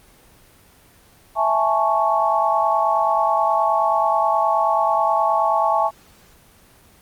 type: chord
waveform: sine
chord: A major seventh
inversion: second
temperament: equal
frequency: 659.3 / 830.6 / 880 / 1108.7 Hz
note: E5 / G#5 / A5 / C#6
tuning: 0 / 0 / 0 / 0 cents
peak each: -21 dBFS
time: 1.35-5.91 s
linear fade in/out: 50 ms
effects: pink hiss -51 dBFS RMS until 7.01 s + Opus 24 kbps